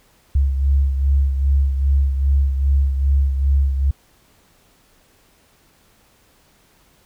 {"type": "beating tone pair", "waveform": "sine", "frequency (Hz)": [68.5, 71], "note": ["C#2", "C#2"], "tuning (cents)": [-20, 42], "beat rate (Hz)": 2.5, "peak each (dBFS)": [-14, -23], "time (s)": [0.35, 3.91], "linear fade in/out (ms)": 5, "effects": ["pink hiss -56 dBFS RMS until 7.05 s"]}